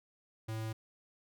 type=tone; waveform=square; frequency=110.7 Hz; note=A2; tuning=11 cents sharp; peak=-37 dBFS; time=0.48-0.73 s; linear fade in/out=10 ms; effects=none